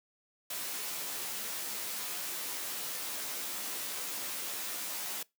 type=noise with comb filter; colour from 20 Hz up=white; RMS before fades=-38 dBFS; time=0.5-5.23 s; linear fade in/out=5 ms; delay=14 ms; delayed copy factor=+0.85; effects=noise-tail reverb RT60 0.2 s tail -23 dB re dry + high-pass 200 Hz 12 dB/octave